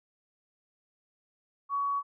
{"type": "tone", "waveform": "sine", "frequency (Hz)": 1125, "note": "C#6", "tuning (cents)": 25, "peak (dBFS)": -27, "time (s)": [1.69, 2.03], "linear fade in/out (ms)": 50, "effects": []}